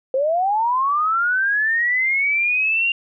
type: linear sweep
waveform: sine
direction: up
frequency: 511 to 2794 Hz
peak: -16 dBFS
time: 0.14-2.92 s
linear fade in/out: 2 ms
effects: none